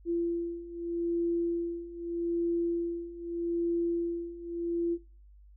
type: beating tone pair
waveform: sine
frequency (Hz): 340.2 / 341.01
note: F4 / F4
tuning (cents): -45 / -41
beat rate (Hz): 0.81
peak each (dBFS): -34 / -31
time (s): 0.05-4.98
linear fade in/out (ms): 50
effects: noise-tail reverb RT60 0.4 s tail -19 dB re dry + added 50 Hz sine -52 dBFS peak until 5.56 s